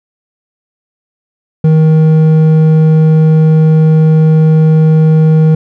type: tone with hard clipping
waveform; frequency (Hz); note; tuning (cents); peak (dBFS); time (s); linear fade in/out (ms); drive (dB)
sine; 157.6; D#3; +23; -5; 1.64-5.55; 5; 6
effects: none